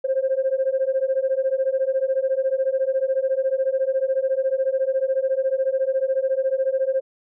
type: beating tone pair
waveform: sine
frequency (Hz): 523.3 / 537.3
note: C5 / C5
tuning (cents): 0 / +46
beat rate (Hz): 14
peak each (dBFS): -21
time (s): 0.04-7.01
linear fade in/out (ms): 10
effects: tanh soft clip ceiling -13 dBFS